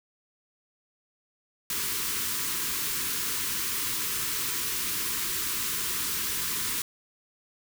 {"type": "band-stop noise", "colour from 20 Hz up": "white", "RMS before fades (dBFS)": -30, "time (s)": [1.7, 6.82], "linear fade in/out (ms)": 2, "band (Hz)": [470, 930], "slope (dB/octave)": 96, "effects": []}